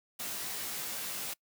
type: noise with comb filter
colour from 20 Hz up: white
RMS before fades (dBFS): -38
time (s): 0.19-1.34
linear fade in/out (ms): 10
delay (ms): 17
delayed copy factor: -0.9
effects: noise-tail reverb RT60 0.1 s tail -24 dB re dry + high-pass 100 Hz 12 dB/octave